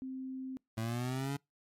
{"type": "tone", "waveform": "sine", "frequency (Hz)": 261.6, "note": "C4", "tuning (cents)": 0, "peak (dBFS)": -38, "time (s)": [0.02, 0.57], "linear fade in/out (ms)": 0}
{"type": "linear sweep", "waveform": "25% pulse", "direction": "up", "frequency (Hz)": [110, 142.4], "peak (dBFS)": -30, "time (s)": [0.77, 1.37], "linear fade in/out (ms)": 10}
{"effects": ["noise-tail reverb RT60 0.2 s tail -26 dB re dry", "MP3 64 kbps"]}